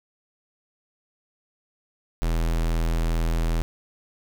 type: tone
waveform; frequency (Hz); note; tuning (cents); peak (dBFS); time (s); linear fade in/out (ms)
square; 41.2; E1; 0; -22; 2.22-3.62; 0
effects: 8-bit